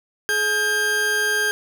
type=tone pair together; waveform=40% pulse; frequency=423.5 / 1600 Hz; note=G#4 / G6; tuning=+34 / +35 cents; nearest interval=octave + major seventh; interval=2301 cents; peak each=-26 / -18 dBFS; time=0.29-1.51 s; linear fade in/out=0 ms; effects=none